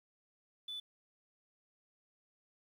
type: tone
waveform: sine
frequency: 3488 Hz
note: A7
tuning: 16 cents flat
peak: -39 dBFS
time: 0.68-0.8 s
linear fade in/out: 5 ms
effects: tanh soft clip ceiling -37 dBFS + 11-bit